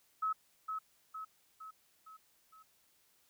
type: tone with echo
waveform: sine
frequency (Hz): 1288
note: E6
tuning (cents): -41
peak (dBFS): -31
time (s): 0.22-0.33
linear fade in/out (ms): 10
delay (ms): 460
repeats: 5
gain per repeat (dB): -5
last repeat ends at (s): 2.63
effects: white hiss -71 dBFS RMS until 3.29 s